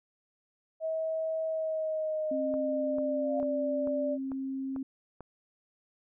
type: tone with pitch glide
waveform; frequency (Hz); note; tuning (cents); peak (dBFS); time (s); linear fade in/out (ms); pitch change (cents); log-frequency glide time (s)
sine; 641 to 587.8; E5 to D5; -49 to +1; -29; 0.8-4.18; 50; -150; 1.46-3.45
type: tone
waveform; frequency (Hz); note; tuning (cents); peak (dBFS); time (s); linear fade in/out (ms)
sine; 267.4; C4; +38; -32; 2.31-4.83; 5
type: click train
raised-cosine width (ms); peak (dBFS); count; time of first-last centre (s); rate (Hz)
1; -30; 7; 2.54-5.207; 2.25
type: tone with exponential growth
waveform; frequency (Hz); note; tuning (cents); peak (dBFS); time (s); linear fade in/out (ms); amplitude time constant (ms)
sine; 698.5; F5; 0; -31; 3.08-3.4; 0; 69
effects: none